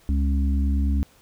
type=harmonic tone; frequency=69.3 Hz; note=C#2; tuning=in tune; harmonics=1 / 3 / 4; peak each=-19 / -29 / -31 dBFS; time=0.09-1.03 s; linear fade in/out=0 ms; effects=pink hiss -56 dBFS RMS until 1.21 s